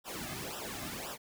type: noise with flanger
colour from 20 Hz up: pink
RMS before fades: -41 dBFS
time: 0.04-1.18 s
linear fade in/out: 50 ms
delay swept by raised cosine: 0.45 to 2.15 ms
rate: 1.9 Hz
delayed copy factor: -0.9
effects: none